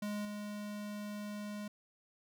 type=tone with level steps; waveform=square; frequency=207.7 Hz; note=G#3; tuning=in tune; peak=-37 / -41 dBFS; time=0.02-1.68 s; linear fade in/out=5 ms; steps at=0.25 s; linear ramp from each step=2 ms; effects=none